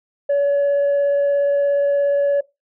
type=tone with vibrato; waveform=sine; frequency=567 Hz; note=C#5; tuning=39 cents sharp; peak=-12 dBFS; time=0.29-2.41 s; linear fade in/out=10 ms; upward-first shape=triangle; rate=17 Hz; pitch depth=9 cents each way; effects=noise-tail reverb RT60 0.2 s tail -20 dB re dry + tanh soft clip ceiling -13 dBFS